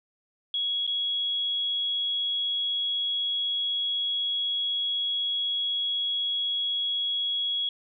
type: tone with dropouts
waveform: sine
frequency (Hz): 3332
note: G#7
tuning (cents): +5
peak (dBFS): -25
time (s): 0.54-7.69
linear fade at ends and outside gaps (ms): 2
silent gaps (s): 0.867-0.875
effects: none